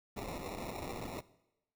blue noise with sample-and-hold, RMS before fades -42 dBFS, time 0.16-1.21 s, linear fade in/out 10 ms, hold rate 1575 Hz, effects noise-tail reverb RT60 0.9 s tail -19 dB re dry

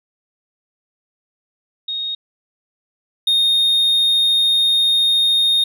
sine / triangle tone pair in turn, 3729 / 3693 Hz, A#7 / A#7, 0 / -17 cents, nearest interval unison, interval 17 cents, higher first, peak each -21 / -11 dBFS, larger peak second, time 1.88-2.15 / 3.27-5.64 s, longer second, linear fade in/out 5 ms, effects none

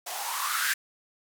violet noise with band-pass filter sweep, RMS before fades -30 dBFS, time 0.06-0.74 s, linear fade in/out 10 ms, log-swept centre 670 to 1700 Hz, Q 7.3, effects none

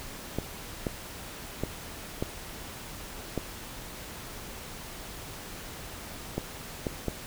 clicks, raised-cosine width 2 ms, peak -15 dBFS, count 8, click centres 0.386 / 0.868 / 1.636 / 2.225 / 3.377 / 6.38 / 6.868 / 7.083 s, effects pink hiss -42 dBFS RMS until 7.26 s

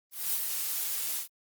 blue noise with ADSR envelope, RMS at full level -28 dBFS, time 0.11-1.28 s, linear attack 230 ms, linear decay 23 ms, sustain -4 dB, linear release 110 ms, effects Opus 32 kbps

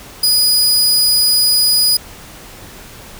sawtooth tone, 4940 Hz, D#8, 13 cents flat, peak -7 dBFS, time 0.23-1.97 s, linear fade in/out 5 ms, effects pink hiss -36 dBFS RMS until 3.19 s

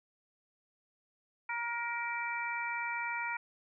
harmonic tone with a mistuned harmonic, 471.9 Hz, A#4, 21 cents sharp, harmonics 2 / 3 / 4 / 5, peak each -38 / -40 / -41 / -38 dBFS, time 1.49-3.37 s, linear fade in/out 5 ms, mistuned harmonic 5, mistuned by -20 cents, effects none

